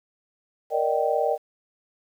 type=chord; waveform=sine; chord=Eb major seventh; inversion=second; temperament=just; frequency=466.7 / 583.4 / 622.3 / 777.8 Hz; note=Bb4 / D5 / Eb5 / G5; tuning=+2 / -12 / 0 / -14 cents; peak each=-26 dBFS; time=0.7-1.38 s; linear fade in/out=50 ms; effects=9-bit